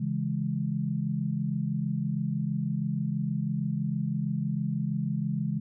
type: chord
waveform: sine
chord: C# minor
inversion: none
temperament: equal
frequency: 138.59 / 164.81 / 207.7 Hz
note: C#3 / E3 / G#3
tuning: 0 / 0 / 0 cents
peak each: -31 dBFS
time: 0-5.6 s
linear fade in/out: 10 ms
effects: none